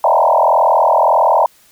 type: tone with frequency modulation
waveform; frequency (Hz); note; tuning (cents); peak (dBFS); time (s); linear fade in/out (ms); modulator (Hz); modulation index
sine; 784; G5; 0; -8; 0.04-1.46; 2; 41.7; 4.8
effects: white hiss -50 dBFS RMS until 1.71 s